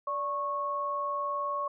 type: tone pair together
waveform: sine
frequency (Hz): 581.5 / 1100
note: D5 / C#6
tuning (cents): -17 / -14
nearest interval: major seventh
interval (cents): 1103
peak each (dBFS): -36 / -30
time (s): 0.07-1.68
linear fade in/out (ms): 5
effects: none